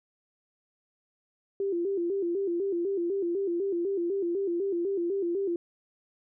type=tone with vibrato; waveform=sine; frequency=368.2 Hz; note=F#4; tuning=8 cents flat; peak=-26 dBFS; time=1.6-5.56 s; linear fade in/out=2 ms; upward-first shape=square; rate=4 Hz; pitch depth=120 cents each way; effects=none